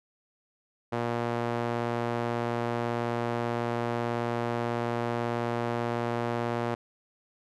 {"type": "tone with band-pass filter", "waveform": "sawtooth", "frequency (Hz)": 118.3, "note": "A#2", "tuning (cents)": 26, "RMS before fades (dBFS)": -30, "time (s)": [0.92, 6.75], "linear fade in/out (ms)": 10, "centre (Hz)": 700, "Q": 0.72, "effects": []}